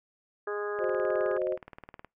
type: harmonic tone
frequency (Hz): 206.6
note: G#3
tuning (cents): -9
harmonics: 2 / 3 / 4 / 5 / 6 / 7 / 8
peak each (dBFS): -32 / -42 / -44 / -46 / -39 / -48 / -40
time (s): 0.47-1.38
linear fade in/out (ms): 5
type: chord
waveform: sine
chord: C diminished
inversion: second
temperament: equal with one note detuned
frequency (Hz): 370 / 523.3 / 617.6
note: Gb4 / C5 / Eb5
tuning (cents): 0 / 0 / -13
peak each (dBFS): -31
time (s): 0.78-1.58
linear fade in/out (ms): 50
type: click train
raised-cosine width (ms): 0.5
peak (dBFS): -29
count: 25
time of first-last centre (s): 0.79-2.047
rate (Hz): 19.1
effects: noise-tail reverb RT60 0.2 s tail -25 dB re dry